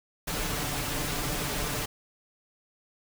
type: noise with comb filter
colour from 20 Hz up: pink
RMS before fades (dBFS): -31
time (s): 0.27-1.86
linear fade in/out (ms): 10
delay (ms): 6.8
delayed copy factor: +0.5
effects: none